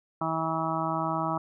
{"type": "harmonic tone", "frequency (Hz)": 161.6, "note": "E3", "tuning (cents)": -34, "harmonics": [1, 2, 4, 5, 6, 7, 8], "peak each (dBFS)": [-34, -34, -34, -34, -34, -34, -34], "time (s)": [0.21, 1.38], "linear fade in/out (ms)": 5, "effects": []}